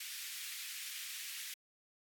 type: high-pass noise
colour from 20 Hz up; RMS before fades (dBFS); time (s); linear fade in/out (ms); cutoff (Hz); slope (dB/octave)
pink; -45; 0-1.54; 5; 2000; 24
effects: AAC 64 kbps